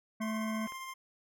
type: harmonic tone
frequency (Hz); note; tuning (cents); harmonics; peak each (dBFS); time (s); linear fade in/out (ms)
219.5; A3; -4; 1 / 3 / 5 / 7 / 9 / 10; -33 / -43 / -47 / -50 / -52 / -53; 0.2-0.67; 10
type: tone with tremolo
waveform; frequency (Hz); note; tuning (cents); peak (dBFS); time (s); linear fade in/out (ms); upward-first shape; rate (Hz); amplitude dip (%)
25% pulse; 1053; C6; +11; -36; 0.21-0.94; 10; sine; 15; 30
type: clicks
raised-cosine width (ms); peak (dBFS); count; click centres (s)
0.5; -34; 2; 0.674 / 0.722
effects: none